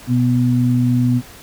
sine tone pair together, 123.57 / 246.9 Hz, B2 / B3, +1 / 0 cents, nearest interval octave, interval 1199 cents, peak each -15 dBFS, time 0.07-1.22 s, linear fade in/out 50 ms, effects pink hiss -40 dBFS RMS until 1.42 s

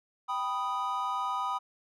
triangle chord, G augmented, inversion none, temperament equal, 784 / 987.8 / 1244.5 Hz, G5 / B5 / D#6, 0 / 0 / 0 cents, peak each -35 / -31 / -31 dBFS, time 0.28-1.59 s, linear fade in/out 20 ms, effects none

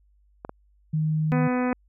clicks, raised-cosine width 1 ms, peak -20 dBFS, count 2, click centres 0.449 / 0.494 s
sine tone, 155.56 Hz, D#3, in tune, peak -21 dBFS, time 0.93-1.48 s, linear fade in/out 10 ms
harmonic tone, 250 Hz, B3, 21 cents sharp, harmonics 1 / 2 / 3 / 4 / 5 / 6 / 7 / 8 / 9 / 10, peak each -23 / -29 / -33 / -35 / -37 / -39 / -40 / -41 / -42 / -43 dBFS, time 1.32-1.73 s, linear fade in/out 0 ms
effects added 50 Hz sine -58 dBFS peak until 1.88 s

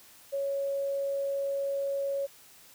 sine tone, 555 Hz, C#5, 2 cents sharp, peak -28 dBFS, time 0.32-2.27 s, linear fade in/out 20 ms, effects white hiss -55 dBFS RMS until 2.74 s

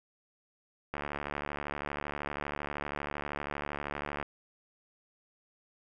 click train, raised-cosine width 0.5 ms, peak -20 dBFS, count 240, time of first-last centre 0.94-4.227 s, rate 72.7 Hz, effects none

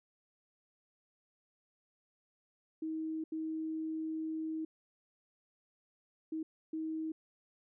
sine tone bursts at uneven times, 317.4 Hz, D#4, 35 cents sharp, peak -35 dBFS, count 4, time 2.82-3.24 / 3.32-4.65 / 6.32-6.43 / 6.73-7.12 s, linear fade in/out 5 ms, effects none

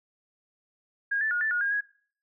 sine tone with pitch steps, 1631 / 1757 / 1438 / 1761 / 1442 / 1621 / 1661 Hz, G#6 / A6 / F#6 / A6 / F#6 / G#6 / G#6, -32 / -3 / -50 / +1 / -45 / -42 / 0 cents, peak -24 dBFS, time 1.11-1.81 s, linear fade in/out 10 ms, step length 100 ms, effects noise-tail reverb RT60 0.5 s tail -21 dB re dry

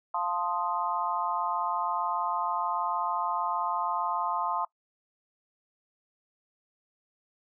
sine chord, F dominant seventh, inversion none, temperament equal, 698.5 / 880 / 1046.5 / 1244.5 Hz, F5 / A5 / C6 / Eb6, 0 / 0 / 0 / 0 cents, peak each -35 / -32 / -31 / -34 dBFS, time 0.14-4.65 s, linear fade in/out 5 ms, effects noise-tail reverb RT60 0.1 s tail -22 dB re dry

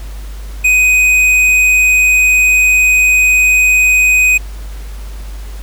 sine tone with tanh clipping, 2501 Hz, D#7, 8 cents sharp, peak -8 dBFS, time 0.64-4.38 s, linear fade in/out 10 ms, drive 10 dB, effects added 50 Hz sine -23 dBFS peak until 5.62 s + pink hiss -38 dBFS RMS until 5.62 s

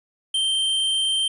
square tone, 3136 Hz, G7, in tune, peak -20 dBFS, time 0.34-1.28 s, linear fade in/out 5 ms, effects resampled to 24000 Hz

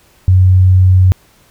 sine tone, 92.7 Hz, F#2, 4 cents sharp, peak -4 dBFS, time 0.28-1.12 s, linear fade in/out 0 ms, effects pink hiss -49 dBFS RMS until 1.5 s

